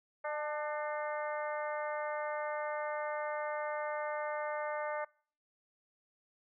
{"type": "harmonic tone with a mistuned harmonic", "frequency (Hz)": 300, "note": "D4", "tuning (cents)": 37, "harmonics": [2, 3, 4, 5, 6, 7], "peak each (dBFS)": [-37, -41, -43, -45, -47, -48], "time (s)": [0.24, 5.05], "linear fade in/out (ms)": 10, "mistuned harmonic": 3, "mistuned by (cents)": -29, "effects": ["noise-tail reverb RT60 0.5 s tail -25 dB re dry"]}